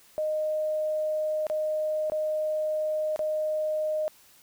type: tone with dropouts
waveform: sine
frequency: 617 Hz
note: D#5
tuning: 15 cents flat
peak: -25 dBFS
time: 0.18-4.08 s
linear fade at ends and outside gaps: 0 ms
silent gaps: 1.468-1.499 / 2.099-2.12 / 3.161-3.192 s
effects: white hiss -57 dBFS RMS until 4.42 s